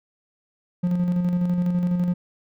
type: tone with tremolo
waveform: triangle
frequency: 177.3 Hz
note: F3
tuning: 26 cents sharp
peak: -16 dBFS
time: 0.83-2.14 s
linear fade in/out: 10 ms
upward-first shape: square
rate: 12 Hz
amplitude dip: 35%
effects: none